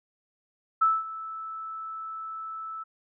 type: tone with ADSR envelope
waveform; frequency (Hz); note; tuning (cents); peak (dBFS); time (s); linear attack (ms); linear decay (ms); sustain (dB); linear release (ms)
sine; 1313; E6; -7; -17; 0.81-2.84; 12; 210; -17; 16
effects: none